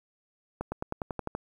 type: accelerating click train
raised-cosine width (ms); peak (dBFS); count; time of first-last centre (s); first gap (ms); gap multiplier
1; -18; 9; 0.61-1.35; 110; 0.95
effects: 9-bit